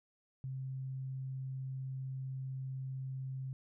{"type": "tone", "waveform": "sine", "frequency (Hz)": 132.2, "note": "C3", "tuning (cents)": 18, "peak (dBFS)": -38, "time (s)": [0.44, 3.53], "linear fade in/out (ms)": 0, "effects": []}